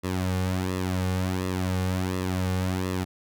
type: tone with flanger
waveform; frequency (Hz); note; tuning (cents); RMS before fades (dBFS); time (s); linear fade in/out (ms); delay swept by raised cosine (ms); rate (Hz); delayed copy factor
sawtooth; 92.5; F#2; 0; -27; 0.03-3.05; 20; 1.3 to 3.1; 1.4; -0.7
effects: none